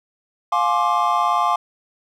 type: chord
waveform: triangle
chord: D half-diminished seventh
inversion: first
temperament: just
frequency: 704.8 / 845.8 / 1057.2 / 1174.7 Hz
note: F5 / Ab5 / C6 / D6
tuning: +16 / +31 / +18 / 0 cents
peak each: -20 / -21 / -19 / -19 dBFS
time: 0.52-1.56 s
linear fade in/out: 5 ms
effects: none